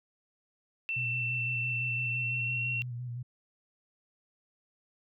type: tone with pitch glide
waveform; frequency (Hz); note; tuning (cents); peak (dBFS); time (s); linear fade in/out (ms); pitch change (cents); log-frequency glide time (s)
sine; 2683 to 2728; E7 to F7; +30 to -41; -30; 0.89-2.82; 0; +29; 2.03-2.63
type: tone with vibrato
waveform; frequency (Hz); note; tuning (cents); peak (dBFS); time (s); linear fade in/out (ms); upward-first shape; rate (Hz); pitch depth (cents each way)
sine; 122; B2; -21; -35; 0.96-3.23; 10; square; 5.9; 35
effects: none